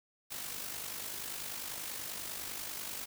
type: noise with amplitude modulation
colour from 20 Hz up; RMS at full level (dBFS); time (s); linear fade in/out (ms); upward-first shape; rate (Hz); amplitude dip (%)
white; -39; 0.3-3.06; 20; sine; 50.2; 50
effects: none